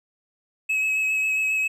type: tone with vibrato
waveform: triangle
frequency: 2569 Hz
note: E7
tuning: 45 cents flat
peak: -19 dBFS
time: 0.69-1.68 s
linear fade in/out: 10 ms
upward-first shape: sine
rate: 7.4 Hz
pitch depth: 16 cents each way
effects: none